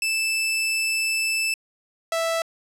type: tone pair in turn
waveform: sawtooth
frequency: 2637 / 659.2 Hz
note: E7 / E5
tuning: 0 / 0 cents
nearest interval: 2 octaves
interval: 2400 cents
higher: first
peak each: -18 dBFS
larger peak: neither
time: 0.02-1.54 / 2.12-2.42 s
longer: first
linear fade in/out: 2 ms
effects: low-pass 12000 Hz 12 dB/octave